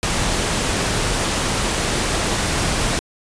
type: noise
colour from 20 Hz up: pink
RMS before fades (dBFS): -20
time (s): 0.03-2.99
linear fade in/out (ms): 0
effects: resampled to 22050 Hz